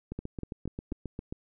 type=two click trains; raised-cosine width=3 ms; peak=-22 / -23 dBFS; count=4 / 10; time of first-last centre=0.19-0.92 / 0.12-1.325 s; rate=4.11 / 7.47 Hz; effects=none